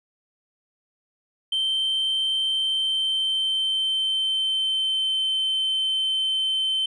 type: tone with pitch glide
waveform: sine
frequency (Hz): 3116 to 3086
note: G7 to G7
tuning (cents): -11 to -28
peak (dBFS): -19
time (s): 1.52-6.86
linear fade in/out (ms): 5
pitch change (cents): -17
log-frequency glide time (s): 2.43-5.2
effects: tanh soft clip ceiling -19 dBFS